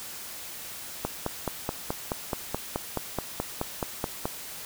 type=click train; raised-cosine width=1 ms; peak=-13 dBFS; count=16; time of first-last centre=1.05-4.255 s; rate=4.68 Hz; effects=white hiss -40 dBFS RMS until 4.65 s